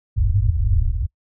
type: low-pass noise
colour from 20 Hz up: white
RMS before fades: -18 dBFS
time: 0.16-1.07 s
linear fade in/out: 20 ms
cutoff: 110 Hz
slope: 96 dB/octave
effects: noise-tail reverb RT60 0.1 s tail -25 dB re dry